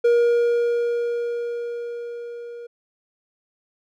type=tone with level ramp; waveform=triangle; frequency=474.1 Hz; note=A#4; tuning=29 cents sharp; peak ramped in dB=-11 to -32 dBFS; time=0.04-2.67 s; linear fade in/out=10 ms; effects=none